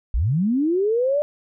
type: linear sweep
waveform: sine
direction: up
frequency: 43.65 to 601 Hz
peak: -17 dBFS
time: 0.14-1.22 s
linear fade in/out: 0 ms
effects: none